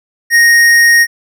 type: tone with hard clipping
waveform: sine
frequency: 1864.7 Hz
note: A#6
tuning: in tune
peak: -6 dBFS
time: 0.3-1.07 s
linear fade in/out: 50 ms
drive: 13 dB
effects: none